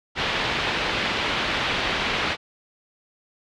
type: low-pass noise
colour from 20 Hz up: white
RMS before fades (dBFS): -25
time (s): 0.15-2.37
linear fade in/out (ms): 50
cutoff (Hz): 3500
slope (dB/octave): 24
effects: none